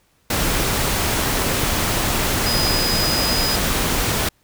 sine tone in noise, 4978 Hz, D#8, in tune, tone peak -21 dBFS, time 2.46-3.56 s, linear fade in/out 5 ms, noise pink, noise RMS -20 dBFS, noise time 0.3-4.29 s, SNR -4 dB, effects pink hiss -61 dBFS RMS until 4.43 s

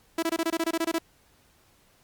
sawtooth tone bursts, 329.6 Hz, E4, in tune, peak -20 dBFS, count 12, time 0.18-0.985 s, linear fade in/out 5 ms, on 46 ms, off 23 ms, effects pink hiss -62 dBFS RMS until 2.03 s + Opus 48 kbps

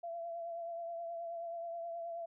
sine tone with vibrato, 677 Hz, E5, 46 cents sharp, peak -39 dBFS, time 0.03-2.26 s, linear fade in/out 10 ms, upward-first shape triangle, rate 9.4 Hz, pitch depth 35 cents each way, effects none

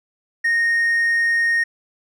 sine tone with hard clipping, 1855 Hz, A#6, 9 cents flat, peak -16 dBFS, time 0.44-1.64 s, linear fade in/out 10 ms, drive 2 dB, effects none

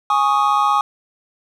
triangle chord, Ab suspended fourth, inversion none, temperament equal, 830.6 / 1108.7 / 1244.5 Hz, Ab5 / Db6 / Eb6, 0 / 0 / 0 cents, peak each -16 dBFS, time 0.1-0.81 s, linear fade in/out 2 ms, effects none

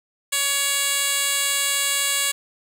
10% pulse tone with band-pass filter, 561 Hz, C#5, 21 cents sharp, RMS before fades -22 dBFS, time 0.32-2.32 s, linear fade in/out 10 ms, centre 8500 Hz, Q 0.84, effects none

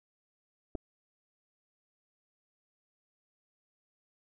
clicks, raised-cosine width 2 ms, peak -24 dBFS, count 2, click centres 0.751 / 0.754 s, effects none

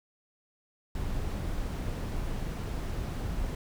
brown noise, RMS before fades -33 dBFS, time 0.95-3.55 s, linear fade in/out 2 ms, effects none

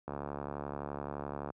click train, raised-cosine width 1 ms, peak -24 dBFS, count 103, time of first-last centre 0.08-1.503 s, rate 71.7 Hz, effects high-pass 80 Hz 12 dB/octave

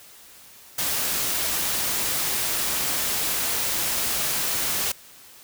white noise, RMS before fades -25 dBFS, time 0.78-4.92 s, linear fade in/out 5 ms, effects white hiss -48 dBFS RMS until 5.43 s

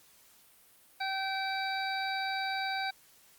harmonic tone, 772 Hz, G5, 27 cents flat, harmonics 1 / 2 / 3 / 5 / 6, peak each -34 / -37 / -39 / -41 / -42 dBFS, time 1-2.91 s, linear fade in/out 10 ms, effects white hiss -61 dBFS RMS until 3.38 s + Opus 48 kbps

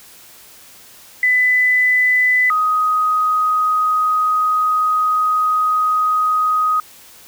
sine tone pair in turn, 2000 / 1252.7 Hz, B6 / D#6, +21 / +11 cents, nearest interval minor sixth, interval 810 cents, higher first, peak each -11 / -13 dBFS, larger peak first, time 1.23-2.5 / 2.5-6.8 s, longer second, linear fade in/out 2 ms, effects white hiss -43 dBFS RMS until 7.27 s

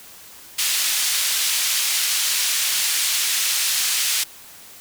pink band-pass noise, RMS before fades -21 dBFS, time 0.58-4.24 s, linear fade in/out 10 ms, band 3000 to 14000 Hz, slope 12 dB/octave, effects white hiss -43 dBFS RMS until 4.8 s

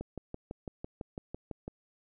click train, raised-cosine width 2 ms, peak -25 dBFS, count 11, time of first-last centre 0.01-1.679 s, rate 5.99 Hz, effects none

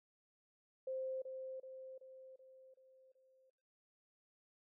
sine tone with echo, 523.3 Hz, C5, in tune, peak -39 dBFS, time 0.87-1.22 s, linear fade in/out 5 ms, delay 380 ms, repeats 6, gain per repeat -5 dB, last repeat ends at 3.5 s, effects noise-tail reverb RT60 0.5 s tail -20 dB re dry

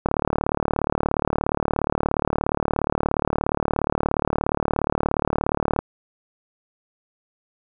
click train, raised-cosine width 1 ms, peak -6 dBFS, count 213, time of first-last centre 0.06-5.79 s, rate 37 Hz, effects none

